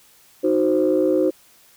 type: chord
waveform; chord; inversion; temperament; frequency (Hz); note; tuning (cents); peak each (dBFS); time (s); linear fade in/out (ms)
sine; C diminished; first; equal; 311.1 / 370 / 523.3; Eb4 / Gb4 / C5; 0 / 0 / 0; -19; 0.43-1.31; 20
effects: tanh soft clip ceiling -8 dBFS + white hiss -53 dBFS RMS until 1.76 s